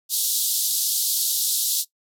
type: band-pass noise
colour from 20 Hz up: white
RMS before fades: -23 dBFS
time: 0.09-1.85 s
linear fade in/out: 50 ms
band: 3500 to 15000 Hz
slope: 48 dB/octave
effects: noise-tail reverb RT60 0.1 s tail -18 dB re dry